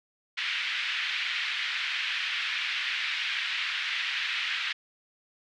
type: band-pass noise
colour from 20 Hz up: pink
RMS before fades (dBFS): -31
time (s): 0.37-4.73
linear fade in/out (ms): 10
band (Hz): 1800 to 3500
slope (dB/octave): 24
effects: none